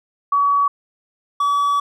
sine / triangle tone pair in turn, 1134 / 1142.5 Hz, C#6 / D6, +39 / -48 cents, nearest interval unison, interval 13 cents, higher second, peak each -13 dBFS, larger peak neither, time 0.32-0.68 / 1.4-1.8 s, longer second, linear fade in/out 5 ms, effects none

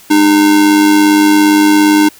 square tone with amplitude modulation, 304.6 Hz, D#4, 37 cents flat, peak -4 dBFS, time 0.1-2.09 s, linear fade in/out 10 ms, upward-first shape sine, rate 97.4 Hz, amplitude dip 45%, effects white hiss -40 dBFS RMS until 2.19 s

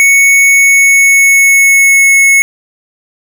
square tone with pitch glide, 2217 to 2194 Hz, C#7 to C#7, 0 to -18 cents, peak -4 dBFS, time 0-2.42 s, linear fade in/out 0 ms, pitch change -18 cents, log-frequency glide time 0.47-2.15 s, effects none

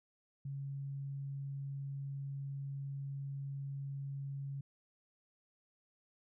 sine tone, 138.59 Hz, C#3, in tune, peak -39 dBFS, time 0.45-4.61 s, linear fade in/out 5 ms, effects none

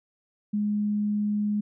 sine tone, 208.3 Hz, G#3, 5 cents sharp, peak -23 dBFS, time 0.53-1.61 s, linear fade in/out 10 ms, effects none

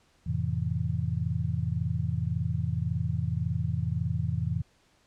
sine chord, F major seventh, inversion none, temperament just, 87.31 / 109.13 / 130.96 / 163.7 Hz, F2 / A2 / C3 / E3, 0 / -14 / +2 / -12 cents, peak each -32 dBFS, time 0.26-4.62 s, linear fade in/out 10 ms, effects pink hiss -65 dBFS RMS until 5.06 s + low-pass 8000 Hz 12 dB/octave

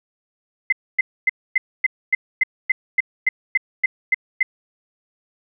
sine tone bursts, 2058 Hz, C7, 29 cents flat, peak -12 dBFS, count 14, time 0.7-4.43 s, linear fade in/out 5 ms, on 25 ms, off 260 ms, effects none

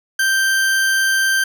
40% pulse tone, 1568 Hz, G6, in tune, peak -13 dBFS, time 0.19-1.44 s, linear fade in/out 5 ms, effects none

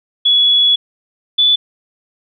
sine tone pair in turn, 3386 / 3471 Hz, G#7 / A7, +33 / -24 cents, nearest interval unison, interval 43 cents, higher second, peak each -8 dBFS, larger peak neither, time 0.25-0.76 / 1.38-1.56 s, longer first, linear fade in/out 10 ms, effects none

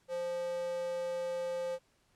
square tone with high-pass filter, 174.2 Hz, F3, 4 cents flat, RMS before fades -36 dBFS, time 0.08-1.79 s, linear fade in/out 50 ms, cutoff 530 Hz, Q 5.5, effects pink hiss -71 dBFS RMS until 2.15 s + low-pass 10000 Hz 12 dB/octave

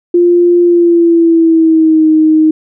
sine tone with pitch glide, 349.2 to 312.9 Hz, F4 to D#4, 0 to +10 cents, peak -4 dBFS, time 0.14-2.51 s, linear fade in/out 5 ms, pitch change -190 cents, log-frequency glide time 0.62-2.08 s, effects none

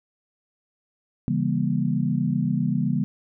sine chord, C# diminished seventh, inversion none, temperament just, 138.59 / 166.31 / 199.57 / 239.5 Hz, C#3 / E3 / G3 / Bb3, 0 / +16 / +31 / +47 cents, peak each -26 dBFS, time 1.28-3.04 s, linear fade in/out 0 ms, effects none

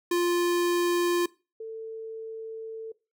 square / sine tone pair in turn, 349.2 / 445.7 Hz, F4 / A4, 0 / +22 cents, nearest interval major third, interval 422 cents, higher second, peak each -23 / -34 dBFS, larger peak first, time 0.11-1.26 / 1.6-2.92 s, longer second, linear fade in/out 5 ms, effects noise-tail reverb RT60 0.3 s tail -21 dB re dry

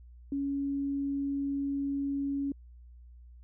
sine tone, 279.1 Hz, C#4, 12 cents sharp, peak -29 dBFS, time 0.32-2.52 s, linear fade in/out 2 ms, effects added 60 Hz sine -49 dBFS peak until 3.43 s

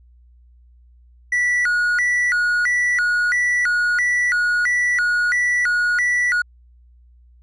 triangle tone with vibrato, 1685 Hz, G#6, 25 cents sharp, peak -14 dBFS, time 1.32-6.42 s, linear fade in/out 5 ms, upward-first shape square, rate 1.5 Hz, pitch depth 260 cents each way, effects added 60 Hz sine -47 dBFS peak until 7.42 s + resampled to 24000 Hz

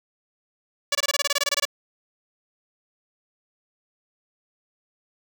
5% pulse tone bursts, 571 Hz, D5, 49 cents flat, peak -8 dBFS, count 14, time 0.92-1.653 s, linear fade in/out 5 ms, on 31 ms, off 23 ms, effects none

